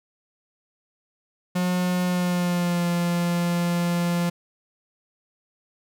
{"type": "tone with pitch glide", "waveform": "45% pulse", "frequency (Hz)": [180.1, 173.26], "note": ["F#3", "F3"], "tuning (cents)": [-46, -13], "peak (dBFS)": -21, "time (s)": [1.55, 4.3], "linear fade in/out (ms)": 10, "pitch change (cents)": -67, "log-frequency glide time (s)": [2.04, 2.86], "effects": []}